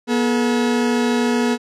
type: tone pair together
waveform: 40% pulse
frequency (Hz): 241.3 / 429.2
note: B3 / A4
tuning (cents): -40 / -43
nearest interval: minor seventh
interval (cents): 997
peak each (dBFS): -16 / -21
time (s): 0.07-1.58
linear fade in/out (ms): 50
effects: low-pass 8000 Hz 12 dB/octave

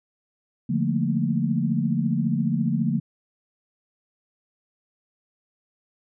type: chord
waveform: sine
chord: Bb major seventh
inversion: first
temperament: just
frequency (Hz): 145.68 / 174.81 / 218.5 / 233.1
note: D3 / F3 / A3 / Bb3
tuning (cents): -14 / +2 / -12 / 0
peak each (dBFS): -26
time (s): 0.69-3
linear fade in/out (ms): 10
effects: none

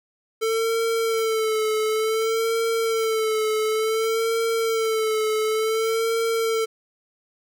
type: tone with vibrato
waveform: square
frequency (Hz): 444.4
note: A4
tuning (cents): +17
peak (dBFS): -21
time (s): 0.41-6.66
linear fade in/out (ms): 20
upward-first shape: sine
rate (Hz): 0.56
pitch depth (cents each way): 45
effects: none

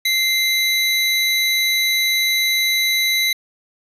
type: tone pair together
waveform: square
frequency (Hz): 2087 / 3940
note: C7 / B7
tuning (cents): -5 / -5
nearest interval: major seventh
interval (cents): 1100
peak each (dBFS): -19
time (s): 0.05-3.33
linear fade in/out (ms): 5
effects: resampled to 32000 Hz

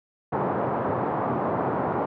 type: band-pass noise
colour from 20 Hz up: white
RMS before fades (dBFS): -26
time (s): 0.32-2.06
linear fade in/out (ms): 10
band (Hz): 110 to 1000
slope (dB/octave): 24
effects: none

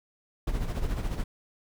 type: noise with tremolo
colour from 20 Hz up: brown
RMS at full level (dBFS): -27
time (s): 0.47-1.24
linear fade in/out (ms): 5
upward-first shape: sine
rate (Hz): 14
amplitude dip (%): 60
effects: none

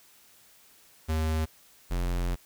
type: tone pair in turn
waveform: square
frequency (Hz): 79 / 44.01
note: D#2 / F1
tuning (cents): +27 / +14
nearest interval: minor seventh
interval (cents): 1013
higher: first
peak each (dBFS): -26 / -27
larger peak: first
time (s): 1.08-1.46 / 1.9-2.36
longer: second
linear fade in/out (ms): 20
effects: white hiss -58 dBFS RMS until 2.45 s

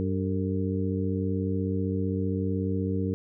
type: harmonic tone with a mistuned harmonic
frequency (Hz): 95.8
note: G2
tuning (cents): -39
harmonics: 1 / 2 / 3 / 4 / 5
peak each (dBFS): -29 / -30 / -32 / -37 / -34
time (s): 0-3.14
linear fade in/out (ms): 0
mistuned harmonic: 5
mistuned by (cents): -77
effects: none

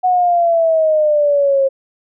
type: exponential sweep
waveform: sine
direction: down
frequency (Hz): 740 to 536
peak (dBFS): -10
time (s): 0.03-1.69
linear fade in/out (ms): 20
effects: none

